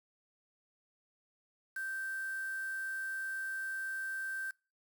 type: tone with quantisation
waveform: sine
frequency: 1563 Hz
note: G6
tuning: 6 cents flat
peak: -36 dBFS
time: 1.76-4.51 s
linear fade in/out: 5 ms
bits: 8
effects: noise-tail reverb RT60 0.3 s tail -24 dB re dry